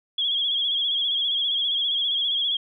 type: tone with vibrato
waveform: sine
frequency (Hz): 3313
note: G#7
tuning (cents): -5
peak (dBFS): -21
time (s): 0.18-2.57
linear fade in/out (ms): 5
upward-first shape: sine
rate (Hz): 15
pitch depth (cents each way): 59
effects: none